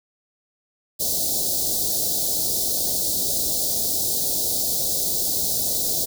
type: band-stop noise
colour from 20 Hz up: white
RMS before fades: -23 dBFS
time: 0.99-6.06 s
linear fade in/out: 20 ms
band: 730 to 3900 Hz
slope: 48 dB/octave
effects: none